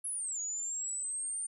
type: linear two-way sweep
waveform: sine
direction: down then up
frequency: 11000 to 6740 to 9030 Hz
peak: -34 dBFS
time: 0.04-1.47 s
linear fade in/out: 10 ms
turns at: 0.4 s
effects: none